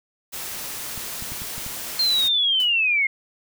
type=noise; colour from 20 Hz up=white; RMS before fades=-32 dBFS; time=0.32-2.29 s; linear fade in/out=20 ms
type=clicks; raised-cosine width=5 ms; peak=-25 dBFS; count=6; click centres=0.977 / 1.224 / 1.32 / 1.419 / 1.58 / 1.664 s
type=linear sweep; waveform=sine; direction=down; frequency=4226 to 2115 Hz; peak=-17 dBFS; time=1.99-3.07 s; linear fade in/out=5 ms
type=noise with exponential decay; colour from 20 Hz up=white; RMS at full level=-35 dBFS; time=2.6-2.76 s; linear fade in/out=0 ms; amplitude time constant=33 ms
effects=none